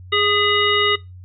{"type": "harmonic tone with a mistuned harmonic", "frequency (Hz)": 413.7, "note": "G#4", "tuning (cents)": -7, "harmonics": [1, 3, 5, 7, 9], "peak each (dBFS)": [-21, -21, -21, -21, -21], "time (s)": [0.12, 0.96], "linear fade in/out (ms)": 10, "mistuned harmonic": 5, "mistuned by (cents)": -48, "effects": ["noise-tail reverb RT60 0.2 s tail -19 dB re dry", "added 91 Hz sine -36 dBFS peak until 1.24 s"]}